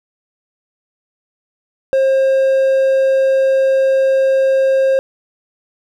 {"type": "tone", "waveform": "triangle", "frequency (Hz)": 534, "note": "C5", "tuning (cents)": 35, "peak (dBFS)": -8, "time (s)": [1.93, 4.99], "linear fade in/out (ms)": 0, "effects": []}